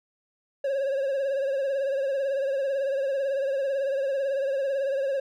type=tone with vibrato; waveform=triangle; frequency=546 Hz; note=C#5; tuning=26 cents flat; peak=-22 dBFS; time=0.64-5.2 s; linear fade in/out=5 ms; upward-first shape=triangle; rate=18 Hz; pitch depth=73 cents each way; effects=none